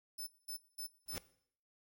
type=tone bursts; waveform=10% pulse; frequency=5274 Hz; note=E8; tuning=in tune; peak=-36 dBFS; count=4; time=0.18-1.17 s; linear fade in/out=10 ms; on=90 ms; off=210 ms
type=noise with exponential growth; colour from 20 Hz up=pink; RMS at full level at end=-39 dBFS; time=1.06-1.18 s; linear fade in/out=0 ms; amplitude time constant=26 ms
effects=noise-tail reverb RT60 0.6 s tail -18 dB re dry